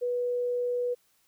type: tone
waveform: sine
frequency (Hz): 489.4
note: B4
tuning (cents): -16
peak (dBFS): -26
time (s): 0.01-0.95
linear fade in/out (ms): 20
effects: white hiss -68 dBFS RMS until 1.27 s